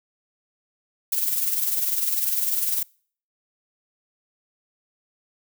violet noise with tremolo, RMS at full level -21 dBFS, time 1.12-2.83 s, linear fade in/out 5 ms, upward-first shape triangle, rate 20 Hz, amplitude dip 60%, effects noise-tail reverb RT60 0.5 s tail -26 dB re dry

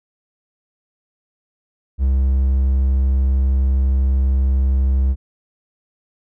triangle tone, 66.3 Hz, C2, 23 cents sharp, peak -11 dBFS, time 1.98-5.16 s, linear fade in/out 50 ms, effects none

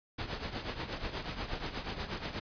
pink noise with tremolo, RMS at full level -35 dBFS, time 0.18-2.4 s, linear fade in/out 10 ms, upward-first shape triangle, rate 8.3 Hz, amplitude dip 75%, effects resampled to 11025 Hz

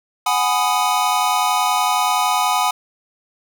square chord, G# minor seventh, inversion third, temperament equal with one note detuned, 740 / 830.6 / 995.8 / 1244.5 Hz, F#5 / G#5 / B5 / D#6, 0 / 0 / +14 / 0 cents, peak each -22 dBFS, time 0.26-2.71 s, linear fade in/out 5 ms, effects none

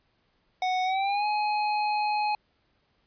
square tone with pitch glide, 740 to 840.3 Hz, F#5 to G#5, 0 to +20 cents, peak -25 dBFS, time 0.62-2.35 s, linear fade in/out 2 ms, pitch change +220 cents, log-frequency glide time 0.84-1.26 s, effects pink hiss -70 dBFS RMS until 3.06 s + resampled to 11025 Hz

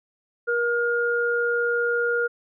sine tone pair together, 474.6 / 1420 Hz, A#4 / F6, +31 / +28 cents, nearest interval octave + perfect fifth, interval 1897 cents, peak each -23 dBFS, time 0.47-2.28 s, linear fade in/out 20 ms, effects none

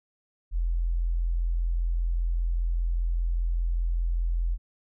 sine tone, 42.53 Hz, F1, 45 cents flat, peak -23 dBFS, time 0.51-4.58 s, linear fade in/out 50 ms, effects none

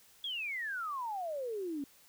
sine exponential sweep, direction down, 3409 to 270 Hz, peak -35 dBFS, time 0.24-1.84 s, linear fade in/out 2 ms, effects white hiss -62 dBFS RMS until 2.08 s

